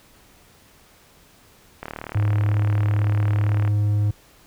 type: click train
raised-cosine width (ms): 0.5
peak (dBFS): -16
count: 71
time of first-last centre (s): 1.83-3.677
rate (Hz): 37.9
type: tone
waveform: triangle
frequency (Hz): 103.83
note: G#2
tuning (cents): 0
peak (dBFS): -15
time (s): 2.15-4.11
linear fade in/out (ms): 5
effects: pink hiss -53 dBFS RMS until 4.46 s